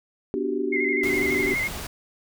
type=chord; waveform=sine; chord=G major seventh; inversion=first; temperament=equal with one note detuned; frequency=246.9 / 293.7 / 365.7 / 392 Hz; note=B3 / D4 / F#4 / G4; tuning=0 / 0 / -20 / 0 cents; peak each=-31 / -29 / -29 / -27 dBFS; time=0.34-1.54 s; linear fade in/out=0 ms
type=tone with vibrato; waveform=sine; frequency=2099 Hz; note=C7; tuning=5 cents sharp; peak=-23 dBFS; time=0.72-1.68 s; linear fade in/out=10 ms; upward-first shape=square; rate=12 Hz; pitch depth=39 cents each way
type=noise; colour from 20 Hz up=pink; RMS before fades=-34 dBFS; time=1.03-1.87 s; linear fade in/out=5 ms
effects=none